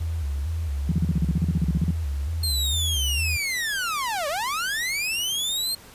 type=tone with vibrato; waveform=sine; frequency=75.7 Hz; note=D#2; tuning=47 cents flat; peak=-24 dBFS; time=0-3.37 s; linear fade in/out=10 ms; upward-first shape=square; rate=2.2 Hz; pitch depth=130 cents each way
type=tone bursts; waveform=sine; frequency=165.4 Hz; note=E3; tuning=6 cents sharp; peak=-18 dBFS; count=16; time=0.89-1.907 s; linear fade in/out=2 ms; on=27 ms; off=39 ms
type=linear two-way sweep; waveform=sawtooth; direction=down then up; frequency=4242 to 554.4 to 4242 Hz; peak=-21 dBFS; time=2.43-5.75 s; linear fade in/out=5 ms; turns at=4.28 s
effects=pink hiss -47 dBFS RMS until 5.94 s + resampled to 32000 Hz